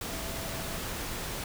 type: tone in noise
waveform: sine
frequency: 660 Hz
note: E5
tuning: 2 cents sharp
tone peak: -45 dBFS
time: 0.09-0.76 s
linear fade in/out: 2 ms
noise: pink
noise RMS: -36 dBFS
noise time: 0.01-1.44 s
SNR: -12 dB
effects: none